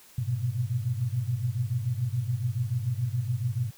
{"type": "tone cluster", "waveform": "sine", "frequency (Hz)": [101.2, 120.1, 127.1], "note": ["G#2", "B2", "C3"], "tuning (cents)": [-44, -48, -50], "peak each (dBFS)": [-33, -29, -30], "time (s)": [0.18, 3.71], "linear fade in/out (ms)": 5, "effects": ["white hiss -54 dBFS RMS until 3.77 s"]}